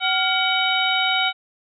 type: harmonic tone with a mistuned harmonic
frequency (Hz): 755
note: F#5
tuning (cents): +35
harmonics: 1 / 2 / 3 / 4 / 5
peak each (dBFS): -24 / -24 / -24 / -24 / -24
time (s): 0-1.33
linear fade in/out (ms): 50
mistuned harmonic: 2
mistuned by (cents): -120
effects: none